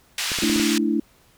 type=band-pass noise; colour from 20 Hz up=pink; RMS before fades=-26 dBFS; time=0.18-0.78 s; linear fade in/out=2 ms; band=2100 to 7800 Hz; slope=12 dB/octave
type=clicks; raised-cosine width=2 ms; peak=-18 dBFS; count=6; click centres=0.318 / 0.387 / 0.436 / 0.497 / 0.561 / 0.597 s
type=chord; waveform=sine; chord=A suspended fourth; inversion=none; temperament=just; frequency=220 / 293.3 / 330 Hz; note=A3 / D4 / E4; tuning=0 / -2 / +2 cents; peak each=-23 dBFS; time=0.42-1 s; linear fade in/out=5 ms
effects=pink hiss -57 dBFS RMS until 1.37 s